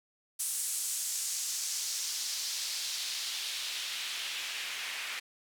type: noise with band-pass filter sweep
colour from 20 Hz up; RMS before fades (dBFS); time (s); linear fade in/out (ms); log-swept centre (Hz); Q
white; -36; 0.39-5.2; 10; 9000 to 2200; 1.5
effects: none